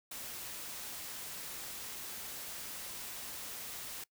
white noise, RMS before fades -44 dBFS, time 0.11-4.04 s, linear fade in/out 5 ms, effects noise-tail reverb RT60 0.1 s tail -22 dB re dry

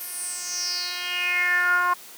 10% pulse tone with band-pass filter sweep, 356.7 Hz, F4, 37 cents sharp, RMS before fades -25 dBFS, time 0-1.94 s, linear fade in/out 10 ms, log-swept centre 12000 to 1100 Hz, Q 6.2, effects white hiss -44 dBFS RMS until 2.17 s + high-pass 200 Hz 12 dB/octave

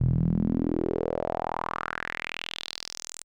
sawtooth tone with band-pass filter sweep, 41.2 Hz, E1, in tune, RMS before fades -29 dBFS, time 0-3.24 s, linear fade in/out 10 ms, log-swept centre 120 to 8300 Hz, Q 3.9, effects none

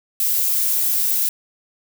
violet noise, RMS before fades -19 dBFS, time 0.2-1.29 s, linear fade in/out 2 ms, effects none

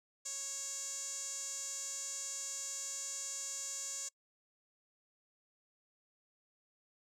sawtooth tone with band-pass filter, 551 Hz, C#5, 11 cents flat, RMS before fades -42 dBFS, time 0.25-4.09 s, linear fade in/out 10 ms, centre 7000 Hz, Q 8.4, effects noise-tail reverb RT60 0.1 s tail -24 dB re dry

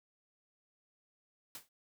white noise with exponential decay, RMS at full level -42 dBFS, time 1.55-1.69 s, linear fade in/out 2 ms, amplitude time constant 29 ms, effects none

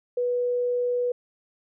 sine tone, 490 Hz, B4, 14 cents flat, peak -22 dBFS, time 0.17-1.12 s, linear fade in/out 5 ms, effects none

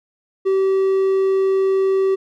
triangle tone, 384.8 Hz, G4, 32 cents flat, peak -12 dBFS, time 0.45-2.16 s, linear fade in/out 20 ms, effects none

